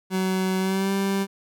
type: tone with pitch glide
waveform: 30% pulse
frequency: 187.8 to 195.78 Hz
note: F#3 to G3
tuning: +26 to -2 cents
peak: -19 dBFS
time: 0.1-1.27 s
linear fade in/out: 50 ms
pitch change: +72 cents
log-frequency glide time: 0.58-0.92 s
effects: none